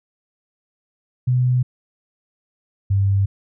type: tone pair in turn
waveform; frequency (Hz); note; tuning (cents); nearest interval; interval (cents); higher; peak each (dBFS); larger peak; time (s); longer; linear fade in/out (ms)
sine; 125.7 / 98.43; B2 / G2; +31 / +8; major third; 423; first; -14; neither; 1.27-1.63 / 2.9-3.26; neither; 10
effects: none